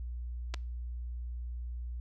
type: clicks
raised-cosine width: 0.2 ms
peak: -21 dBFS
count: 2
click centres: 0.54 / 0.543 s
effects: noise-tail reverb RT60 0.4 s tail -25 dB re dry + added 60 Hz sine -36 dBFS peak until 2 s